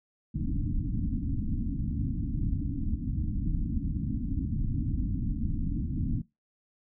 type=low-pass noise; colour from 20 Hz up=pink; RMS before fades=-30 dBFS; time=0.34-6.22 s; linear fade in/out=10 ms; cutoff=300 Hz; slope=96 dB/octave; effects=noise-tail reverb RT60 0.2 s tail -20 dB re dry